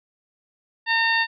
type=harmonic tone; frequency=912 Hz; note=A#5; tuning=38 cents flat; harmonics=1 / 2 / 3 / 4 / 5; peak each=-25 / -20 / -26 / -29 / -30 dBFS; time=0.86-1.27 s; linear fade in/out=50 ms; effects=none